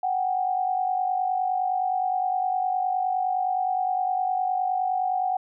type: tone pair together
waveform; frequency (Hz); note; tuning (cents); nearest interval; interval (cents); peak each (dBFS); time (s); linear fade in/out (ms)
sine; 742 / 791.7; F#5 / G5; +5 / +17; minor second; 112; -23 / -29; 0.03-5.37; 5
effects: none